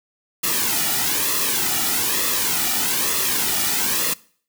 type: noise with flanger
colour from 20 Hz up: white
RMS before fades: -21 dBFS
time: 0.43-4.14 s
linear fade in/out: 10 ms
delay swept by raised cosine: 1.3 to 1.91 ms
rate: 1.1 Hz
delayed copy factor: -0.65
effects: noise-tail reverb RT60 0.5 s tail -22 dB re dry